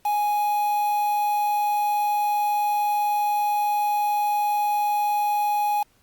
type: tone with quantisation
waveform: triangle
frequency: 830.6 Hz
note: G#5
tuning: in tune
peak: -18 dBFS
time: 0.05-5.83 s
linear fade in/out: 5 ms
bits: 6
effects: pink hiss -62 dBFS RMS until 6.02 s + Opus 48 kbps